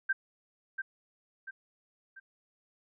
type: tone with echo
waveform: sine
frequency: 1568 Hz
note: G6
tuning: in tune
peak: -25 dBFS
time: 0.09-0.13 s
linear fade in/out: 10 ms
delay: 690 ms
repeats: 3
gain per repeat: -7 dB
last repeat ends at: 2.2 s
effects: none